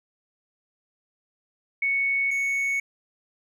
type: tone pair in turn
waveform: sine / triangle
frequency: 2217 / 2217 Hz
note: C#7 / C#7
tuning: 0 / 0 cents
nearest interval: unison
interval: 0 cents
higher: neither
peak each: -21 dBFS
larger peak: neither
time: 1.82-2.31 / 2.31-2.8 s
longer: neither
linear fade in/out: 5 ms
effects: none